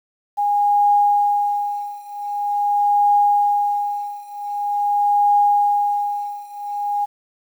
sine tone with tremolo, 820 Hz, G#5, 22 cents flat, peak -11 dBFS, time 0.37-7.06 s, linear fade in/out 20 ms, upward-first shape triangle, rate 0.45 Hz, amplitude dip 95%, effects 8-bit

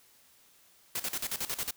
white noise with tremolo, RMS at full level -33 dBFS, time 0.95-1.71 s, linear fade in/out 5 ms, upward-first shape square, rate 11 Hz, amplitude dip 80%, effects white hiss -62 dBFS RMS until 1.76 s

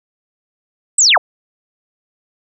sine linear sweep, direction down, 8330 to 457.6 Hz, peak -7 dBFS, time 0.98-1.18 s, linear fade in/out 5 ms, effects none

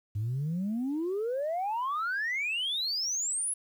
sine exponential sweep, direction up, 99.5 to 10770 Hz, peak -27 dBFS, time 0.15-3.54 s, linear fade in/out 10 ms, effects tanh soft clip ceiling -26 dBFS + 10-bit

